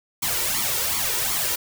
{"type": "noise with flanger", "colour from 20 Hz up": "white", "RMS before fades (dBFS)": -24, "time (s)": [0.22, 1.56], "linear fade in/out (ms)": 10, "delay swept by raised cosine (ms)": [0.9, 2.2], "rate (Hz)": 2.7, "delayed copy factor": 0.7, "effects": []}